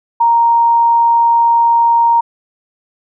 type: tone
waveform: sine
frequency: 932.3 Hz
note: A#5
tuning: in tune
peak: -7 dBFS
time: 0.2-2.21 s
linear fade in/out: 10 ms
effects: none